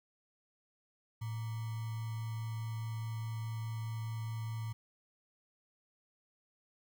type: tone with sample-and-hold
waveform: sine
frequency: 111.9 Hz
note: A2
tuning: 30 cents sharp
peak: -36 dBFS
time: 1.21-4.73 s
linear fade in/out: 10 ms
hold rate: 1050 Hz
effects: none